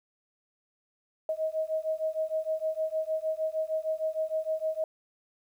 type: beating tone pair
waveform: sine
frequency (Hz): 629 / 635.5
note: D#5 / D#5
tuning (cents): +19 / +36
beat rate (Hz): 6.5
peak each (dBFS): -31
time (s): 1.29-4.84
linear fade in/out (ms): 2
effects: 10-bit